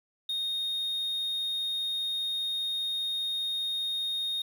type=tone; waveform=sine; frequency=3705 Hz; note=A#7; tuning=11 cents flat; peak=-26 dBFS; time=0.29-4.42 s; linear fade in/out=5 ms; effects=tanh soft clip ceiling -28 dBFS + 9-bit